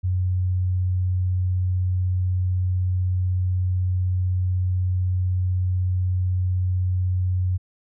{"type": "tone", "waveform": "sine", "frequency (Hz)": 91.6, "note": "F#2", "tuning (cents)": -17, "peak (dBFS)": -19, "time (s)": [0.03, 7.58], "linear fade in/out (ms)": 20, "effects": []}